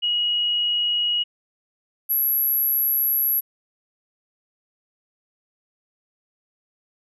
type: tone pair in turn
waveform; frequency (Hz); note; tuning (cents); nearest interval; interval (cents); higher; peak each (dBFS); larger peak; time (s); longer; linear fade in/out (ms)
sine; 2900 / 11632; F#7 / F#9; -35 / -31; 2 octaves; 2404; second; -19 / -18; second; 0.02-1.24 / 2.09-3.41; second; 20
effects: none